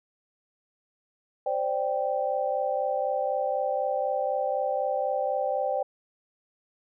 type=chord; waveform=sine; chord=C suspended second; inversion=none; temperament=equal; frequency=523.3 / 587.3 / 784 Hz; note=C5 / D5 / G5; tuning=0 / 0 / 0 cents; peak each=-29 dBFS; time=1.46-5.83 s; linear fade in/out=5 ms; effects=none